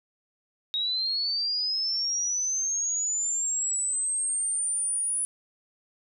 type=linear sweep; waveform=sine; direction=up; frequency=3764 to 9870 Hz; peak=-25 dBFS; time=0.74-5.25 s; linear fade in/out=0 ms; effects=none

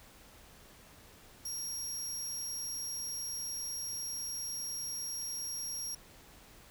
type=tone; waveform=25% pulse; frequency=5610 Hz; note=F8; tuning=7 cents sharp; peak=-32 dBFS; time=1.45-5.95 s; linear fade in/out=5 ms; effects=pink hiss -57 dBFS RMS until 6.7 s

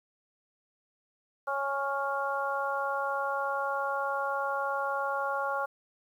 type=harmonic tone with a mistuned harmonic; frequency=276.7 Hz; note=C#4; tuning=3 cents flat; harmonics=2 / 3 / 4 / 5; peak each=-34 / -34 / -34 / -34 dBFS; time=1.47-5.66 s; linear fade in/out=10 ms; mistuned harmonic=5; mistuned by=+17 cents; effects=10-bit

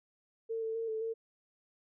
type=tone with pitch steps; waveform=sine; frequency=452 / 445.8 / 454.9 / 439.6 / 451.8 Hz; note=A4 / A4 / A#4 / A4 / A4; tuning=+47 / +23 / -42 / -2 / +46 cents; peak=-33 dBFS; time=0.49-1.14 s; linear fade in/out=20 ms; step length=130 ms; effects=none

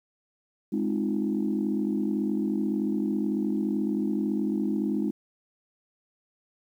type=chord; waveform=sine; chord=F minor seventh; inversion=first; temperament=equal; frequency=207.7 / 261.6 / 311.1 / 349.2 Hz; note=Ab3 / C4 / Eb4 / F4; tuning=0 / 0 / 0 / 0 cents; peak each=-27 / -31 / -29 / -33 dBFS; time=0.72-5.11 s; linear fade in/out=10 ms; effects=tanh soft clip ceiling -16 dBFS + 10-bit

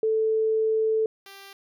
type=tone pair in turn; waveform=sine / 5% pulse; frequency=440 / 393.6 Hz; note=A4 / G4; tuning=0 / +7 cents; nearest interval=major second; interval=193 cents; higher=first; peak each=-20 / -32 dBFS; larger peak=first; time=0.03-1.06 / 1.26-1.53 s; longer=first; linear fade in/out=2 ms; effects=none

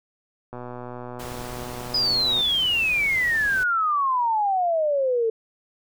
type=click train; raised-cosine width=1 ms; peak=-22 dBFS; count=232; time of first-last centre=0.53-2.408 s; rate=123 Hz
type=noise; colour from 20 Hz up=pink; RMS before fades=-38 dBFS; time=1.19-3.64 s; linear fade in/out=10 ms
type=exponential sweep; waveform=sine; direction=down; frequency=5030 to 440 Hz; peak=-19 dBFS; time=1.94-5.3 s; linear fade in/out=5 ms
effects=none

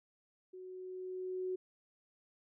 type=tone with level ramp; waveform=sine; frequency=370 Hz; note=F#4; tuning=in tune; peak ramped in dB=-47 to -34 dBFS; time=0.53-1.56 s; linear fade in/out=10 ms; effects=none

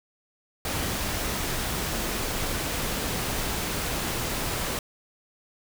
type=noise; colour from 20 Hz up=pink; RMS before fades=-29 dBFS; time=0.65-4.79 s; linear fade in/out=2 ms; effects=none

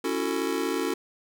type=chord; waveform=square; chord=F# minor seventh; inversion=second; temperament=just; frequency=277.5 / 333 / 370 / 444 Hz; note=C#4 / E4 / F#4 / A4; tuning=+2 / +18 / 0 / +16 cents; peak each=-32 dBFS; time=0.04-0.94 s; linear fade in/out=5 ms; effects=none

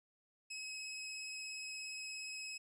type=tone with vibrato; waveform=20% pulse; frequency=2559 Hz; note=D#7; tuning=48 cents sharp; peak=-38 dBFS; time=0.5-2.58 s; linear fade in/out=10 ms; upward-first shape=triangle; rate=17 Hz; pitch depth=14 cents each way; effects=low-pass 12000 Hz 12 dB/octave

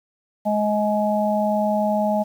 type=harmonic tone; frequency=210.2 Hz; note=G#3; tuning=21 cents sharp; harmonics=1 / 3 / 4; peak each=-22 / -21 / -24 dBFS; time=0.45-2.24 s; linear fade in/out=20 ms; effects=8-bit

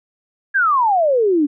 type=exponential sweep; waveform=sine; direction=down; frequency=1661.2 to 277.2 Hz; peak=-12 dBFS; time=0.54-1.47 s; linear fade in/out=20 ms; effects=none

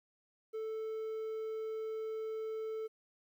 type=tone; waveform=triangle; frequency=440 Hz; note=A4; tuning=in tune; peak=-35 dBFS; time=0.53-2.88 s; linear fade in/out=20 ms; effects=12-bit

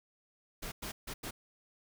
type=noise bursts at uneven times; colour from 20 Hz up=pink; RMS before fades=-41 dBFS; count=4; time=0.62-0.72 / 0.82-0.92 / 1.07-1.14 / 1.23-1.31 s; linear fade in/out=10 ms; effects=none

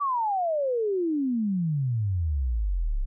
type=exponential sweep; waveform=sine; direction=down; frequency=1174.7 to 31.23 Hz; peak=-23 dBFS; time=0-3.06 s; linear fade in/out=20 ms; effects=none

